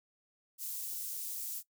white high-pass noise, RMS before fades -40 dBFS, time 0.58-1.63 s, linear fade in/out 50 ms, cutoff 7500 Hz, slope 12 dB/octave, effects noise-tail reverb RT60 0.1 s tail -18 dB re dry

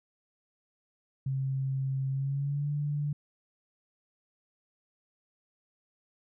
sine tone with pitch glide, 134.2 to 146.35 Hz, C3 to D3, +44 to -6 cents, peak -28 dBFS, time 1.26-3.13 s, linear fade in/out 5 ms, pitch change +150 cents, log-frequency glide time 2.1-2.71 s, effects none

